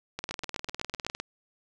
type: two click trains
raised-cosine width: 0.2 ms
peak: -16 / -16 dBFS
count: 7 / 21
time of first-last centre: 0.31-1.066 / 0.19-1.2 s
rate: 7.94 / 19.8 Hz
effects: none